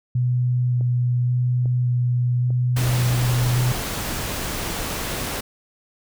sine tone with vibrato, 123.47 Hz, B2, in tune, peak -17 dBFS, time 0.15-3.72 s, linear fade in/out 5 ms, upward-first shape square, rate 0.88 Hz, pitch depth 8 cents each way
click train, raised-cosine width 2 ms, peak -24 dBFS, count 5, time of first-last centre 0.81-4.2 s, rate 1.18 Hz
pink noise, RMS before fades -27 dBFS, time 2.76-5.41 s, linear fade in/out 10 ms
effects none

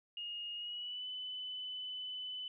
sine tone with pitch glide, 2856 to 3008 Hz, F7 to F#7, +38 to +28 cents, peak -40 dBFS, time 0.17-2.48 s, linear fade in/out 2 ms, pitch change +90 cents, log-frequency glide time 0.55-1.07 s, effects none

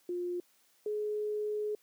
sine tone pair in turn, 353.9 / 421.8 Hz, F4 / G#4, +23 / +27 cents, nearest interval minor third, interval 304 cents, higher second, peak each -32 / -31 dBFS, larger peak second, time 0.09-0.4 / 0.86-1.75 s, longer second, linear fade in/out 2 ms, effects white hiss -68 dBFS RMS until 1.82 s + high-pass 200 Hz 12 dB/octave

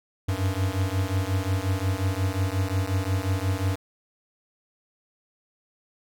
square beating tone pair, 92.5 / 98.1 Hz, F#2 / G2, 0 / +2 cents, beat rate 5.6 Hz, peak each -27 dBFS, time 0.28-3.76 s, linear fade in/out 10 ms, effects none

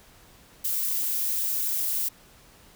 violet noise, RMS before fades -27 dBFS, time 0.64-2.09 s, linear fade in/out 10 ms, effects pink hiss -54 dBFS RMS until 2.75 s

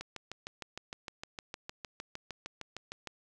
click train, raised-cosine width 0.2 ms, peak -23 dBFS, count 21, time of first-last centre 0.01-3.073 s, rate 6.53 Hz, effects none

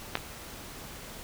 clicks, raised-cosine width 0.3 ms, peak -10 / -21 dBFS, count 2, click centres 0.154 / 0.172 s, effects pink hiss -44 dBFS RMS until 1.23 s

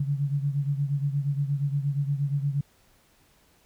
sine beating tone pair, 140 / 148.5 Hz, C#3 / D3, +18 / +20 cents, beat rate 8.5 Hz, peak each -25 / -30 dBFS, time 0-2.61 s, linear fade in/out 5 ms, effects pink hiss -62 dBFS RMS until 3.65 s

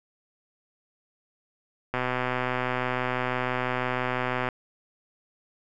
click train, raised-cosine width 0.5 ms, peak -12 dBFS, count 322, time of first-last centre 1.94-4.488 s, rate 126 Hz, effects none

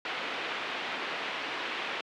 white low-pass noise, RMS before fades -35 dBFS, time 0.05-2.01 s, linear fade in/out 2 ms, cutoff 3100 Hz, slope 24 dB/octave, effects high-pass 300 Hz 12 dB/octave

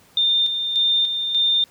sine tone with tremolo, 3612 Hz, A7, 45 cents sharp, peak -15 dBFS, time 0.17-1.64 s, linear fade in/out 2 ms, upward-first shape square, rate 1.7 Hz, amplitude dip 50%, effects pink hiss -53 dBFS RMS until 1.7 s + high-pass 80 Hz 12 dB/octave

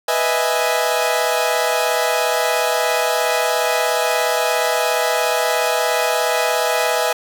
sawtooth chord, E major seventh, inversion second, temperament equal, 493.9 / 622.3 / 659.3 / 830.6 Hz, B4 / D#5 / E5 / G#5, 0 / 0 / 0 / 0 cents, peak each -18 dBFS, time 0.08-7.13 s, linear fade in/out 5 ms, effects none

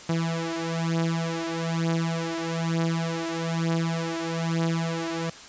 sawtooth beating tone pair, 164.81 / 165.91 Hz, E3 / E3, 0 / +11 cents, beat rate 1.1 Hz, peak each -24 dBFS, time 0.09-5.3 s, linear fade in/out 5 ms, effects white hiss -44 dBFS RMS until 5.48 s + resampled to 16000 Hz

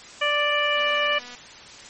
harmonic tone, 587.3 Hz, D5, in tune, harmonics 1 / 2 / 3 / 4 / 5, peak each -26 / -26 / -26 / -26 / -26 dBFS, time 0.21-1.19 s, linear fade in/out 10 ms
click train, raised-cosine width 0.2 ms, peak -25 dBFS, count 143, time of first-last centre 0.77-1.35 s, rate 245 Hz
effects white hiss -43 dBFS RMS until 1.89 s + MP3 32 kbps

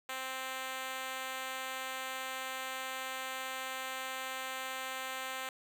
5% pulse tone with high-pass filter, 261.6 Hz, C4, in tune, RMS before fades -40 dBFS, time 0.09-5.49 s, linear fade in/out 2 ms, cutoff 540 Hz, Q 0.89, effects 11-bit

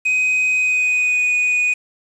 triangle tone with pitch glide, 2511 to 2476 Hz, D#7 to D#7, +15 to -9 cents, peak -13 dBFS, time 0.05-1.74 s, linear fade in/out 10 ms, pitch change -24 cents, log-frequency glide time 0.54-1.33 s, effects resampled to 24000 Hz + 7-bit

